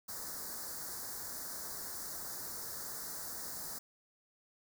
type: band-stop noise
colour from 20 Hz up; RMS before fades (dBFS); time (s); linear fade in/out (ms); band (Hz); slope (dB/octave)
white; -43; 0.08-3.79; 10; 1800 to 4400; 48
effects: none